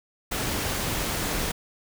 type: noise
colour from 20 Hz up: pink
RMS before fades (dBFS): -28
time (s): 0.31-1.52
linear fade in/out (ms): 10
effects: none